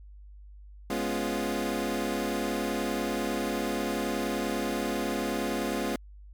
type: chord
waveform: 25% pulse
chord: C# dominant seventh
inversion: second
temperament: equal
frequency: 207.7 / 246.9 / 277.2 / 349.2 Hz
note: G#3 / B3 / C#4 / E#4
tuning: 0 / 0 / 0 / 0 cents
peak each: -30 dBFS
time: 0.9-5.96 s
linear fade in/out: 2 ms
effects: added 50 Hz sine -45 dBFS peak until 6.33 s + MP3 96 kbps